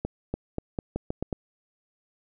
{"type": "accelerating click train", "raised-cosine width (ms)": 2, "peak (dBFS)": -15, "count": 8, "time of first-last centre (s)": [0.05, 1.328], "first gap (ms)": 290, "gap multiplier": 0.84, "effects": []}